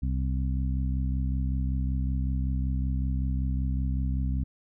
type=harmonic tone; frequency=65.3 Hz; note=C2; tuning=3 cents flat; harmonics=1 / 2 / 3 / 4; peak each=-26 / -32 / -36 / -38 dBFS; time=0.02-4.44 s; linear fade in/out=10 ms; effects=none